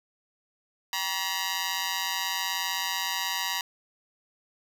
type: tone with amplitude modulation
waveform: 10% pulse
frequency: 956 Hz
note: A#5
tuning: 43 cents sharp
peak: -15 dBFS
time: 0.93-3.61 s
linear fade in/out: 2 ms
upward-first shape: sine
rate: 179 Hz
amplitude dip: 95%
effects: none